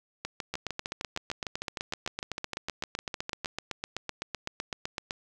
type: two click trains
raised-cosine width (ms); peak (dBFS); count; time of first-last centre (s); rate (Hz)
0.2; -16 / -15; 22 / 37; 0.25-3.446 / 0.54-5.109; 6.57 / 7.88
effects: none